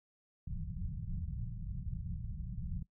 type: low-pass noise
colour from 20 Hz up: pink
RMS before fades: -40 dBFS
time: 0.47-2.83 s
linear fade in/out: 5 ms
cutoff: 190 Hz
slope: 96 dB/octave
effects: noise-tail reverb RT60 0.1 s tail -18 dB re dry